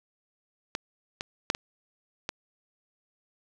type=clicks; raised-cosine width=0.2 ms; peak=-12 / -15 / -6 / -15 / -13 dBFS; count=5; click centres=0.751 / 1.209 / 1.501 / 1.549 / 2.291 s; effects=none